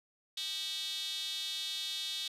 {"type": "tone with high-pass filter", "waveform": "square", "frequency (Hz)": 174.61, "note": "F3", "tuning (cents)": 0, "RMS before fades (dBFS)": -38, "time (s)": [0.37, 2.28], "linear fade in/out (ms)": 5, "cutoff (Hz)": 3600, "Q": 6.4, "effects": ["resampled to 32000 Hz"]}